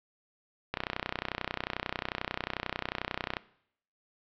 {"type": "click train", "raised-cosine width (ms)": 0.3, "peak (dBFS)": -14, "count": 83, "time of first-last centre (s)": [0.74, 3.368], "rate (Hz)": 31.2, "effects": ["noise-tail reverb RT60 0.7 s tail -20 dB re dry", "low-pass 4000 Hz 12 dB/octave"]}